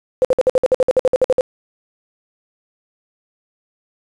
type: tone bursts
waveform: sine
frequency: 512 Hz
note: C5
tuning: 38 cents flat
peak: -9 dBFS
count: 15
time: 0.22-1.409 s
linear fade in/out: 0 ms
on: 27 ms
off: 56 ms
effects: resampled to 24000 Hz + 7-bit